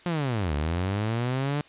sawtooth linear two-way sweep, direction down then up, 180 to 70.8 to 149.1 Hz, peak -21 dBFS, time 0.06-1.61 s, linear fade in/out 0 ms, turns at 0.54 s, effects white hiss -53 dBFS RMS until 1.68 s + resampled to 8000 Hz

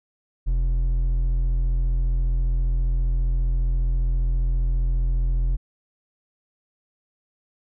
sine tone with hard clipping, 42.58 Hz, F1, 43 cents flat, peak -20 dBFS, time 0.46-5.57 s, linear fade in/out 20 ms, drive 5 dB, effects none

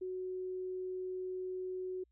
sine tone, 370 Hz, F#4, in tune, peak -37 dBFS, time 0.01-2.04 s, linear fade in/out 10 ms, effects added 60 Hz sine -70 dBFS peak until 2.11 s

